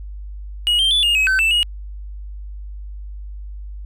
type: tone with pitch steps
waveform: triangle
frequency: 2896 / 3158 / 3464 / 2838 / 2554 / 1533 / 2652 / 2885 Hz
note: F#7 / G7 / A7 / F7 / D#7 / G6 / E7 / F#7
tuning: -38 / +12 / -28 / +27 / +45 / -39 / +10 / -44 cents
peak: -12 dBFS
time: 0.67-1.63 s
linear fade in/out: 0 ms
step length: 120 ms
effects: added 50 Hz sine -29 dBFS peak until 3.85 s